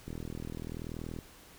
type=click train; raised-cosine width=3 ms; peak=-27 dBFS; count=46; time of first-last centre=0.08-1.188 s; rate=40.6 Hz; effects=pink hiss -55 dBFS RMS until 1.58 s